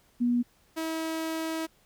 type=tone pair in turn; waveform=sine / sawtooth; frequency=241.9 / 322.2 Hz; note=B3 / E4; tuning=-36 / -39 cents; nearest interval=perfect fourth; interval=497 cents; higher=second; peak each=-22 / -26 dBFS; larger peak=first; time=0.2-0.43 / 0.76-1.67 s; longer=second; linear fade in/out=20 ms; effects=pink hiss -64 dBFS RMS until 1.85 s